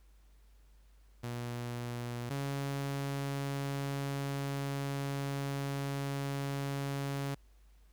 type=tone pair in turn; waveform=sawtooth; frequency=120.3 / 139.29 Hz; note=B2 / C#3; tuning=-45 / +9 cents; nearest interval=minor third; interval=254 cents; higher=second; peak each=-33 / -30 dBFS; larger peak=second; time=1.23-2.3 / 2.3-7.35 s; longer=second; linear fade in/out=10 ms; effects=added 50 Hz sine -58 dBFS peak until 7.92 s + pink hiss -72 dBFS RMS until 7.92 s